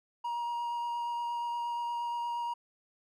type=tone with vibrato; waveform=triangle; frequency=948 Hz; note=A#5; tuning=29 cents sharp; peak=-30 dBFS; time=0.24-2.54 s; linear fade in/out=10 ms; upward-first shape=sine; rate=8.5 Hz; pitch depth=9 cents each way; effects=none